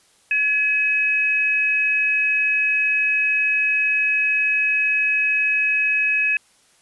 sine tone pair together, 1700 / 2547 Hz, G#6 / D#7, +40 / +40 cents, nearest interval perfect fifth, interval 700 cents, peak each -24 / -17 dBFS, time 0.31-6.37 s, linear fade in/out 2 ms, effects white hiss -57 dBFS RMS until 6.81 s + resampled to 24000 Hz

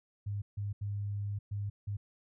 sine tone bursts at uneven times, 101.8 Hz, G#2, 34 cents flat, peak -33 dBFS, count 5, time 0.26-0.42 / 0.57-0.73 / 0.81-1.39 / 1.51-1.7 / 1.87-1.97 s, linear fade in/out 10 ms, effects none

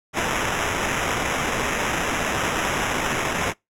white noise with sample-and-hold, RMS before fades -24 dBFS, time 0.13-3.54 s, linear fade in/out 50 ms, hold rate 4410 Hz, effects noise-tail reverb RT60 0.2 s tail -26 dB re dry + low-pass 11000 Hz 12 dB/octave

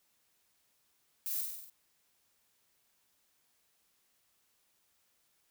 violet noise with echo, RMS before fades -37 dBFS, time 1.26-1.41 s, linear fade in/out 0 ms, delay 48 ms, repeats 6, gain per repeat -3 dB, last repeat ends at 1.698 s, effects white hiss -74 dBFS RMS until 5.5 s

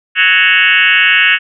sine tone with frequency modulation, 2217 Hz, C#7, in tune, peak -6 dBFS, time 0.15-1.39 s, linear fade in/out 50 ms, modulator 184 Hz, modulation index 4, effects none

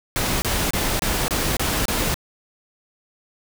pink noise bursts, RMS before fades -22 dBFS, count 7, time 0.16-2.142 s, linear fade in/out 0 ms, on 260 ms, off 27 ms, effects none

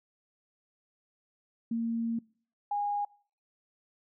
sine tone pair in turn, 230 / 819.6 Hz, A#3 / G#5, -23 / -23 cents, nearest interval octave + minor seventh, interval 2200 cents, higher second, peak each -28 dBFS, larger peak neither, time 1.71-2.19 / 2.71-3.05 s, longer first, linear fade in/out 5 ms, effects noise-tail reverb RT60 0.5 s tail -25 dB re dry

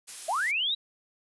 blue noise, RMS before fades -38 dBFS, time 0.07-0.52 s, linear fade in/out 20 ms
sine linear sweep, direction up, 590 to 3930 Hz, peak -25 dBFS, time 0.28-0.75 s, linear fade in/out 10 ms
effects resampled to 24000 Hz

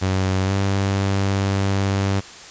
sawtooth tone with pitch glide, 94.5 to 98.06 Hz, F#2 to G2, +37 to +1 cents, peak -14 dBFS, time 0.01-2.21 s, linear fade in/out 20 ms, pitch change +64 cents, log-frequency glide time 0.45-0.52 s, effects white hiss -39 dBFS RMS until 2.5 s + resampled to 16000 Hz

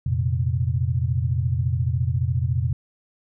sine chord, F suspended fourth, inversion none, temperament equal, 87.31 / 116.54 / 130.81 Hz, F2 / Bb2 / C3, 0 / 0 / 0 cents, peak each -24 dBFS, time 0.06-2.73 s, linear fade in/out 5 ms, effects none

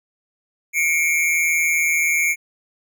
square tone pair together, 2173 / 2334 Hz, C#7 / D7, -35 / -11 cents, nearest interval minor second, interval 124 cents, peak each -20 dBFS, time 0.73-2.36 s, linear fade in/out 50 ms, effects none

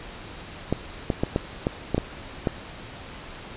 clicks, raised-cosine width 2 ms, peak -8 dBFS, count 8, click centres 0.726 / 1.102 / 1.235 / 1.361 / 1.669 / 1.946 / 1.98 / 2.472 s, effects pink hiss -40 dBFS RMS until 3.56 s + resampled to 8000 Hz

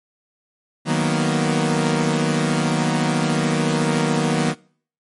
sawtooth chord, B major seventh, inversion first, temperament equal, 155.56 / 185 / 233.1 / 246.9 Hz, D#3 / F#3 / A#3 / B3, 0 / 0 / 0 / 0 cents, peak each -17 / -20 / -19 / -21 dBFS, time 0.85-4.55 s, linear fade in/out 50 ms, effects noise-tail reverb RT60 0.5 s tail -24 dB re dry + MP3 48 kbps

